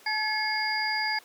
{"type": "tone cluster", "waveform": "sine", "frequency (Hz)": [860, 1706, 2169, 4825], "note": ["A5", "G#6", "C#7", "D8"], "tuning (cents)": [-40, 46, -38, 46], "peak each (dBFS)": -31, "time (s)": [0.06, 1.19], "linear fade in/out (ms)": 5, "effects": ["pink hiss -53 dBFS RMS until 1.24 s", "high-pass 400 Hz 12 dB/octave"]}